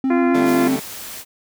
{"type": "tone with vibrato", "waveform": "triangle", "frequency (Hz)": 261.6, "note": "C4", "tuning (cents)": 0, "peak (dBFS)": -14, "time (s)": [0.04, 0.76], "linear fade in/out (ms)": 2, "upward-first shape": "sine", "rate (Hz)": 7.8, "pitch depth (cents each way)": 28}
{"type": "harmonic tone", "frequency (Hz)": 345, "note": "F4", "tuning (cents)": -21, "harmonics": [1, 2, 3, 4, 5, 6, 7], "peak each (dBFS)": [-18, -24, -28, -30, -32, -34, -35], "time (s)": [0.1, 0.68], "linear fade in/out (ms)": 5}
{"type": "chord", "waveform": "15% pulse", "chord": "D suspended fourth", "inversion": "none", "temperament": "equal", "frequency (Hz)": [146.83, 196, 220], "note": ["D3", "G3", "A3"], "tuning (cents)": [0, 0, 0], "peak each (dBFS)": -22, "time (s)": [0.34, 0.8], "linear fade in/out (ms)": 10}
{"type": "noise", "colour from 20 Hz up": "white", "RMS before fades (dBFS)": -33, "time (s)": [0.44, 1.25], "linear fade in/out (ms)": 50}
{"effects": []}